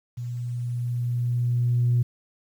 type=tone with level ramp; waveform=sine; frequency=121.2 Hz; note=B2; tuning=32 cents flat; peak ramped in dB=-29 to -16 dBFS; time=0.17-2.03 s; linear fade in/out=10 ms; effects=tanh soft clip ceiling -14 dBFS + 9-bit